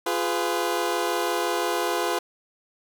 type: chord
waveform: 20% pulse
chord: F diminished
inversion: none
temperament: equal with one note detuned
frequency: 349.2 / 415.3 / 501.1 Hz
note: F4 / Ab4 / Cb5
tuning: 0 / 0 / +25 cents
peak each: -22 / -24 / -23 dBFS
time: 0.06-2.19 s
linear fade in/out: 5 ms
effects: none